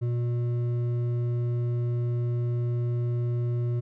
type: tone with hard clipping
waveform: sine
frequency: 120.2 Hz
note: B2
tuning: 46 cents flat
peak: -26 dBFS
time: 0.01-3.81 s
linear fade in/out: 20 ms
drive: 7 dB
effects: none